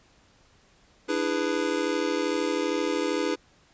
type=chord; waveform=square; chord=E dominant seventh; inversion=third; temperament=just; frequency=296.7 / 329.6 / 412 / 494.4 Hz; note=D4 / E4 / G#4 / B4; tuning=+18 / 0 / -14 / +2 cents; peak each=-31 dBFS; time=1.08-3.36 s; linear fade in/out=20 ms; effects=pink hiss -60 dBFS RMS until 3.73 s + resampled to 16000 Hz